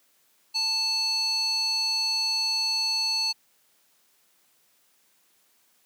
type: tone with band-pass filter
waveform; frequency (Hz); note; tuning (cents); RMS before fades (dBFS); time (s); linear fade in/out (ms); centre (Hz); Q
square; 880; A5; 0; -26; 0.54-3.33; 20; 4700; 6.8
effects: white hiss -65 dBFS RMS until 5.85 s + high-pass 150 Hz 12 dB/octave